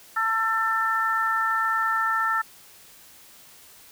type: harmonic tone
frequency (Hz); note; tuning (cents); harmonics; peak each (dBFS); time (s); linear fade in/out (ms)
446.4; A4; +25; 2 / 3 / 4; -30 / -23 / -26; 0.16-2.42; 10
effects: white hiss -50 dBFS RMS until 3.91 s